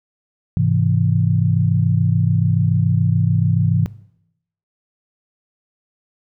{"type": "chord", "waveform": "sine", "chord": "Ab augmented", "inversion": "none", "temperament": "equal", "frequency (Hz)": [103.83, 130.81, 164.81], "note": ["Ab2", "C3", "E3"], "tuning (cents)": [0, 0, 0], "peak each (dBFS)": -18, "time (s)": [0.57, 3.86], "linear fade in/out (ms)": 0, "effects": ["noise-tail reverb RT60 0.8 s tail -20 dB re dry"]}